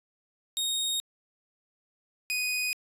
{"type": "tone pair in turn", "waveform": "sawtooth", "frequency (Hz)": [3729, 2489], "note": ["A#7", "D#7"], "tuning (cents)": [0, 0], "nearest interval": "perfect fifth", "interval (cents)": 700, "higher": "first", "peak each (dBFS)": -24, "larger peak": "neither", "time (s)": [[0.57, 1], [2.3, 2.73]], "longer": "neither", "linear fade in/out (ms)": 0, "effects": ["resampled to 32000 Hz"]}